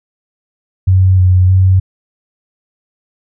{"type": "tone with pitch steps", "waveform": "sine", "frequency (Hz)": [93.7, 91.7, 93.9], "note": ["F#2", "F#2", "F#2"], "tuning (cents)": [22, -15, 26], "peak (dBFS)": -5, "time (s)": [0.87, 1.8], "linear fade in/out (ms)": 10, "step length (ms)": 310, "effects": []}